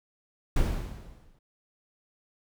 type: noise with exponential decay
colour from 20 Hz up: brown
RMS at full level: -22 dBFS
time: 0.56-1.39 s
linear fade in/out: 5 ms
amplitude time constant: 180 ms
effects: none